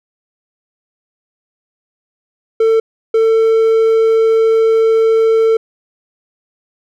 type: tone bursts at uneven times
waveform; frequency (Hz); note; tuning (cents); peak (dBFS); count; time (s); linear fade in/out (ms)
triangle; 447.7; A4; +30; -6; 2; 2.6-2.8 / 3.14-5.57; 5
effects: none